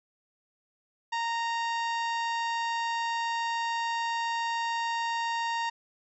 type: harmonic tone with a mistuned harmonic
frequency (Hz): 927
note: A#5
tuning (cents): -10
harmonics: 1 / 2 / 3 / 4 / 5 / 6 / 7 / 8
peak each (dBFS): -29 / -35 / -40 / -43 / -45 / -48 / -51 / -53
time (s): 1.12-5.7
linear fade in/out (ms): 10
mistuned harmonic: 7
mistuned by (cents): +24
effects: none